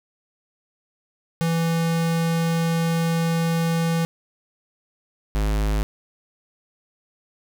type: tone pair in turn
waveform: square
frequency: 165.8 / 52.22 Hz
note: E3 / G#1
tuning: +10 / +10 cents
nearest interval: octave + minor sixth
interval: 2000 cents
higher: first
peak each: -20 dBFS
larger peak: neither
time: 1.41-4.05 / 5.35-5.83 s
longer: first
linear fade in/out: 0 ms
effects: none